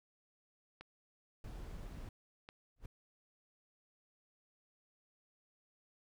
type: clicks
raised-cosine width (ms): 0.3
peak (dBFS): -34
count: 2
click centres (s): 0.81 / 2.489
type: noise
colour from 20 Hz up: brown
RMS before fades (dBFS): -47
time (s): 1.44-2.09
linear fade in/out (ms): 2
type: noise with exponential growth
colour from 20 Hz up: brown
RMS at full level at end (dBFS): -42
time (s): 2.76-2.86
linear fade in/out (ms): 5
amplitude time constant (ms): 20
effects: none